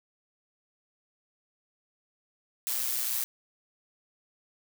blue noise with amplitude modulation, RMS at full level -28 dBFS, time 2.67-3.24 s, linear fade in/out 0 ms, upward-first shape sine, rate 123 Hz, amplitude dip 55%, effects none

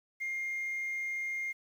sine tone, 2119 Hz, C7, 21 cents sharp, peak -31 dBFS, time 0.2-1.53 s, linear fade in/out 20 ms, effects tanh soft clip ceiling -31 dBFS + 10-bit

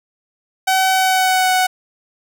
sawtooth tone with pitch glide, 758 to 742.8 Hz, F#5 to F#5, +42 to +7 cents, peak -9 dBFS, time 0.67-1.67 s, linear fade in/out 10 ms, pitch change -35 cents, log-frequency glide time 0.9-1.53 s, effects none

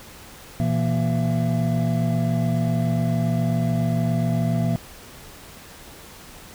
triangle tone cluster, 119.8 / 167 / 236.6 / 671 Hz, A#2 / E3 / A#3 / E5, +48 / +23 / +26 / +31 cents, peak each -21 / -21 / -24 / -28 dBFS, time 0.6-4.76 s, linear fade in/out 0 ms, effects pink hiss -43 dBFS RMS until 6.54 s

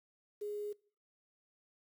sine tone with quantisation, 415.3 Hz, G#4, in tune, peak -37 dBFS, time 0.41-0.73 s, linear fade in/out 10 ms, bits 10, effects noise-tail reverb RT60 0.5 s tail -23 dB re dry

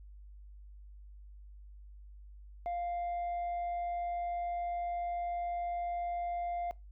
sine tone with tanh clipping, 698.5 Hz, F5, in tune, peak -34 dBFS, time 2.66-6.71 s, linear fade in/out 0 ms, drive 2 dB, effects noise-tail reverb RT60 0.2 s tail -21 dB re dry + added 50 Hz sine -49 dBFS peak until 6.91 s

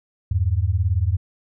sine beating tone pair, 82.41 / 100.41 Hz, E2 / G2, 0 / +42 cents, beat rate 18 Hz, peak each -20 dBFS, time 0.31-1.17 s, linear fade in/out 5 ms, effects none

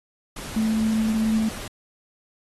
sine tone in noise, 220 Hz, A3, in tune, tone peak -19 dBFS, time 0.56-1.49 s, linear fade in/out 5 ms, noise pink, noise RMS -36 dBFS, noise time 0.36-1.68 s, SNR +14 dB, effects AAC 32 kbps

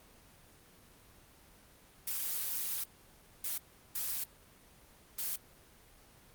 blue noise bursts at uneven times, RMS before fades -36 dBFS, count 4, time 2.07-2.84 / 3.44-3.58 / 3.95-4.24 / 5.18-5.36 s, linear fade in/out 5 ms, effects pink hiss -60 dBFS RMS until 6.34 s + Opus 24 kbps

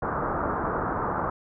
white low-pass noise, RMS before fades -28 dBFS, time 0.02-1.3 s, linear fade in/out 5 ms, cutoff 1400 Hz, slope 48 dB/octave, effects none

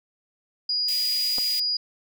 sine tone, 4891 Hz, D#8, 31 cents flat, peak -22 dBFS, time 0.69-1.77 s, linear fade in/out 5 ms
white high-pass noise, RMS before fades -34 dBFS, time 0.88-1.6 s, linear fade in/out 5 ms, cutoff 1900 Hz, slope 96 dB/octave
clicks, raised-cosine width 1 ms, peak -23 dBFS, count 2, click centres 1.382 / 1.386 s
effects none

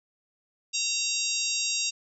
harmonic tone with a mistuned harmonic, 941 Hz, A#5, 16 cents sharp, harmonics 3 / 4 / 5 / 6 / 7 / 8, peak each -33 / -33 / -33 / -33 / -33 / -33 dBFS, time 0.73-1.91 s, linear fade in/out 20 ms, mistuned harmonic 3, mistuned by -46 cents, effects none

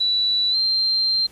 sine tone with pitch glide, 3949 to 4157 Hz, B7 to C8, -1 to -12 cents, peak -17 dBFS, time 0-1.27 s, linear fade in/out 10 ms, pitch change +89 cents, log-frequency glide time 0.51-0.56 s, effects pink hiss -50 dBFS RMS until 1.31 s + resampled to 32000 Hz

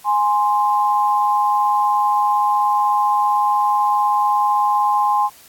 sine tone pair together, 830.6 / 1046.5 Hz, G#5 / C6, 0 / 0 cents, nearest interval major third, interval 400 cents, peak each -16 / -17 dBFS, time 0.04-5.3 s, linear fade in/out 50 ms, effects white hiss -46 dBFS RMS until 5.48 s + AAC 64 kbps

